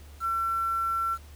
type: tone with quantisation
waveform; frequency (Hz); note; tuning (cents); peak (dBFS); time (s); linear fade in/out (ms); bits
sine; 1350; E6; +41; -25; 0.2-1.18; 50; 8
effects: added 73 Hz sine -45 dBFS peak until 1.35 s + pink hiss -55 dBFS RMS until 1.35 s